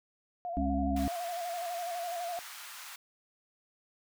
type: tone with vibrato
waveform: sine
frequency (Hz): 696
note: F5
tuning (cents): -6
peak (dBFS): -34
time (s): 0.45-2.39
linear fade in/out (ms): 0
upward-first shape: square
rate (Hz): 12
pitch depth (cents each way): 43
type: harmonic tone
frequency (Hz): 68.4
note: C#2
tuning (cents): -23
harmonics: 1 / 3 / 4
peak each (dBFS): -33 / -35 / -31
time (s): 0.57-1.08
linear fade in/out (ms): 0
type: high-pass noise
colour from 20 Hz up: pink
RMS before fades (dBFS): -46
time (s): 0.96-2.96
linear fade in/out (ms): 5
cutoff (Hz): 1000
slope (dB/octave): 24
effects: none